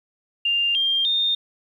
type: tone with pitch steps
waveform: sine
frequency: 2797 / 3194 / 3648 Hz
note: F7 / G7 / A#7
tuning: +2 / +32 / -38 cents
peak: -18 dBFS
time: 0.45-1.35 s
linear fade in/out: 5 ms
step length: 300 ms
effects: 9-bit